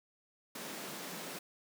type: high-pass noise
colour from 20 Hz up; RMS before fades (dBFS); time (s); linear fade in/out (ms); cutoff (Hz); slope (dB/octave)
pink; -44; 0.55-1.39; 5; 160; 48
effects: none